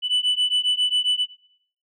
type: beating tone pair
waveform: sine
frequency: 2978 / 2985.4 Hz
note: F#7 / F#7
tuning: +11 / +15 cents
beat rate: 7.4 Hz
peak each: -20 dBFS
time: 0.02-1.26 s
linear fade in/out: 50 ms
effects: noise-tail reverb RT60 0.6 s tail -17 dB re dry + tanh soft clip ceiling -16 dBFS